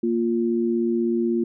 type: tone pair together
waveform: sine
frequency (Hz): 232.9 / 349.2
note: A#3 / F4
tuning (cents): -1 / 0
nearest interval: perfect fifth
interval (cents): 701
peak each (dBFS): -22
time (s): 0.03-1.44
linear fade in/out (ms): 5
effects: none